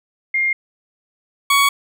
sine / 20% pulse tone pair in turn, 2120 / 1120.4 Hz, C7 / C#6, +22 / +18 cents, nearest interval major seventh, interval 1104 cents, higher first, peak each -15 / -7 dBFS, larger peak second, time 0.34-0.53 / 1.5-1.69 s, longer neither, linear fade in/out 5 ms, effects none

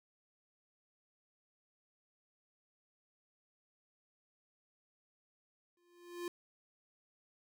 square tone with exponential growth, 349.2 Hz, F4, in tune, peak -37 dBFS, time 5.77-6.28 s, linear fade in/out 2 ms, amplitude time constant 110 ms, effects none

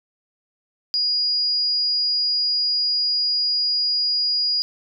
sine tone, 4880 Hz, D#8, 34 cents flat, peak -18 dBFS, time 0.94-4.62 s, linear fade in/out 0 ms, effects none

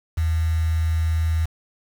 sine tone with quantisation, 80.8 Hz, E2, 34 cents flat, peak -18 dBFS, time 0.17-1.46 s, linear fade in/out 10 ms, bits 6, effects none

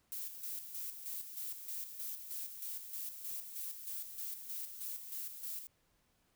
violet noise with tremolo, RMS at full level -42 dBFS, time 0.12-5.67 s, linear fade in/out 0 ms, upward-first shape square, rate 3.2 Hz, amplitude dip 55%, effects pink hiss -75 dBFS RMS until 6.35 s

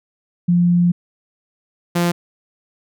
sine / sawtooth tone pair in turn, 174.8 / 173.19 Hz, F3 / F3, +2 / -14 cents, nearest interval unison, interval 16 cents, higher first, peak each -11 dBFS, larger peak neither, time 0.48-0.92 / 1.95-2.12 s, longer first, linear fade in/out 10 ms, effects none

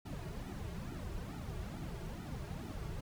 brown noise with flanger, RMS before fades -43 dBFS, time 0.05-3.01 s, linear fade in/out 10 ms, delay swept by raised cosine 1.8 to 4 ms, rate 2.3 Hz, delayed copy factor -0.95, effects none

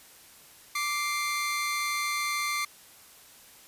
sawtooth tone pair together, 1174.7 / 2097 Hz, D6 / C7, 0 / +3 cents, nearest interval minor seventh, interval 1003 cents, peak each -27 dBFS, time 0.75-2.65 s, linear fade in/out 5 ms, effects white hiss -53 dBFS RMS until 3.67 s + resampled to 32000 Hz

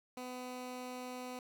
15% pulse tone, 251.3 Hz, B3, 30 cents sharp, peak -36 dBFS, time 0.17-1.39 s, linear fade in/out 2 ms, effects none

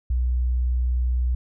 sine tone, 61.74 Hz, B1, in tune, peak -19 dBFS, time 0.1-1.35 s, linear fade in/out 5 ms, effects none

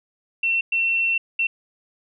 sine tone bursts at uneven times, 2706 Hz, E7, 45 cents sharp, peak -18 dBFS, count 3, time 0.43-0.61 / 0.72-1.18 / 1.39-1.47 s, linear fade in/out 5 ms, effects none

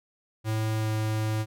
square tone with pitch glide, 109.6 to 108.84 Hz, A2 to A2, -6 to -18 cents, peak -26 dBFS, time 0.44-1.46 s, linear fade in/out 50 ms, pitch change -12 cents, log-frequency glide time 0.78-0.89 s, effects none

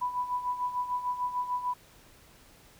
sine tone with tremolo, 990 Hz, B5, 4 cents sharp, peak -26 dBFS, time 0.01-1.74 s, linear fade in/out 10 ms, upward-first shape sine, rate 6.7 Hz, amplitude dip 70%, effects pink hiss -57 dBFS RMS until 2.79 s

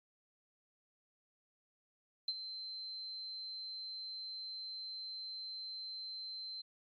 sine tone with ADSR envelope, 4100 Hz, C8, 36 cents flat, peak -31 dBFS, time 2.28-6.62 s, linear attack 3 ms, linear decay 45 ms, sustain -11 dB, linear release 12 ms, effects MP3 48 kbps

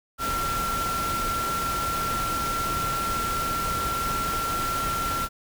sine tone in noise, 1361 Hz, F6, 45 cents flat, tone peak -26 dBFS, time 0.18-5.29 s, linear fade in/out 50 ms, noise pink, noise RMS -31 dBFS, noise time 0.18-5.29 s, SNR +2 dB, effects none

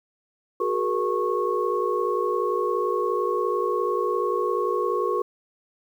sine tone cluster, 367.9 / 419.5 / 476.7 / 1098 Hz, F#4 / G#4 / A#4 / C#6, -10 / +17 / +39 / -17 cents, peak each -27 dBFS, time 0.6-5.22 s, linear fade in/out 5 ms, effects 9-bit

